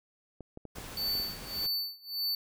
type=clicks; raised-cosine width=2 ms; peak=-30 dBFS; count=6; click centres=0.407 / 0.574 / 0.653 / 0.784 / 1.153 / 1.199 s
type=noise; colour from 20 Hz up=pink; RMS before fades=-44 dBFS; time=0.75-1.67 s; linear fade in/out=10 ms
type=tone with tremolo; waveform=square; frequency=4500 Hz; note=C#8; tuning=25 cents sharp; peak=-29 dBFS; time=0.97-2.35 s; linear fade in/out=2 ms; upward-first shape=sine; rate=1.7 Hz; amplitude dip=95%
effects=none